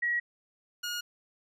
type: tone pair in turn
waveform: sine / 15% pulse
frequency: 1912 / 1435.9 Hz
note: A#6 / F6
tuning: +43 / +48 cents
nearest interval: perfect fourth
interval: 495 cents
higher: first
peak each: -26 dBFS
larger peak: neither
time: 0.02-0.2 / 0.83-1.01 s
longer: neither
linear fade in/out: 10 ms
effects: resampled to 32000 Hz